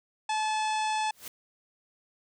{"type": "harmonic tone", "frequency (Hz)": 864, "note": "A5", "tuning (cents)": -32, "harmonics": [1, 2, 3, 4, 5, 6, 7, 8, 9, 10], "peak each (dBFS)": [-27, -39, -37, -40, -45, -45, -47, -51, -47, -46], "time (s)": [0.29, 1.11], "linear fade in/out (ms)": 5}
{"type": "noise with exponential growth", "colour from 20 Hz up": "white", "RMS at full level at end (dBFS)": -37, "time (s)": [1.09, 1.28], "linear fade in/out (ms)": 2, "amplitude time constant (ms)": 41}
{"effects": []}